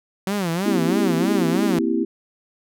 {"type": "tone with vibrato", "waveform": "sawtooth", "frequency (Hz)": 184.2, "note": "F#3", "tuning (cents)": -7, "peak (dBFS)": -17, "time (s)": [0.27, 1.79], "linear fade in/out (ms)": 2, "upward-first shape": "sine", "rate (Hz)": 3.1, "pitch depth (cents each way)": 200}
{"type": "chord", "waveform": "sine", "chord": "C dominant seventh", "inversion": "third", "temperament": "equal", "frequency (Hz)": [233.1, 261.6, 329.6, 392], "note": ["Bb3", "C4", "E4", "G4"], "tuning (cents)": [0, 0, 0, 0], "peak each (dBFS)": [-24, -24, -22, -26], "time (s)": [0.65, 2.05], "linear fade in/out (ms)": 10}
{"effects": []}